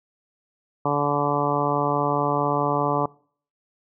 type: harmonic tone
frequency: 144.7 Hz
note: D3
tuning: 25 cents flat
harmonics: 1 / 2 / 3 / 4 / 5 / 6 / 7 / 8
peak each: -28 / -28 / -28 / -28 / -28 / -28 / -28 / -28 dBFS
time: 0.85-3.06 s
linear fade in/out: 5 ms
effects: noise-tail reverb RT60 0.5 s tail -23 dB re dry